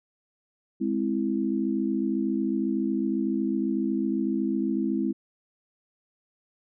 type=chord; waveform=sine; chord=Ab augmented; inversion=none; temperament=equal; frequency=207.7 / 261.6 / 329.6 Hz; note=Ab3 / C4 / E4; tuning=0 / 0 / 0 cents; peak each=-28 dBFS; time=0.8-5.13 s; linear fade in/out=20 ms; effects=none